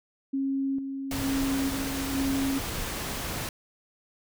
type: tone with tremolo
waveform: sine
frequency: 271.7 Hz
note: C#4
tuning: 35 cents flat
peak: -25 dBFS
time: 0.33-2.59 s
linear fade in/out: 10 ms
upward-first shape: square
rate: 1.1 Hz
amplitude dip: 50%
type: noise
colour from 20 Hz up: pink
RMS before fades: -33 dBFS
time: 1.11-3.49 s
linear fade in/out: 2 ms
effects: none